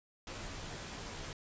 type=noise with comb filter; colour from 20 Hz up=pink; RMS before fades=-44 dBFS; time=0.27-1.33 s; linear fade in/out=2 ms; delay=16 ms; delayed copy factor=-0.65; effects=resampled to 16000 Hz